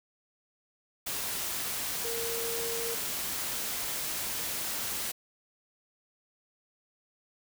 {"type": "tone in noise", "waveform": "sine", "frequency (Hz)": 463, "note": "A#4", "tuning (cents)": -12, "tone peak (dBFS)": -35, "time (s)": [2.04, 2.95], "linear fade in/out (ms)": 10, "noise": "white", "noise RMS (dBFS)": -34, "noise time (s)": [1.06, 5.12], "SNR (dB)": -4, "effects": []}